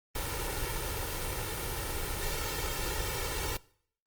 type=noise with comb filter; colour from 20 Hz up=pink; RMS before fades=-34 dBFS; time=0.15-3.57 s; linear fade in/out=5 ms; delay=2.2 ms; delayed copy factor=+0.95; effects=noise-tail reverb RT60 0.6 s tail -22 dB re dry + Opus 24 kbps